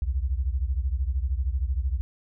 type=beating tone pair; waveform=sine; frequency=61.3 / 74.3 Hz; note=B1 / D2; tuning=-12 / +21 cents; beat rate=13 Hz; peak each=-25 / -28 dBFS; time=0.02-2.01 s; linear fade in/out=0 ms; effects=none